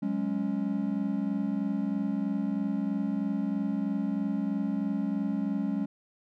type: chord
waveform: triangle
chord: F# suspended second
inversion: none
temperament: just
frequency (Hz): 185 / 208.1 / 277.5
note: F#3 / G#3 / C#4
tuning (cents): 0 / +4 / +2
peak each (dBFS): -32 / -28 / -30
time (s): 0.02-5.86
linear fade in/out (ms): 10
effects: none